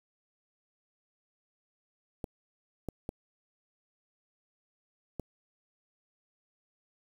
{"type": "clicks", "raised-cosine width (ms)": 2, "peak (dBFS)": -22, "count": 4, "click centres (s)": [2.242, 2.887, 3.091, 5.197], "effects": ["8-bit"]}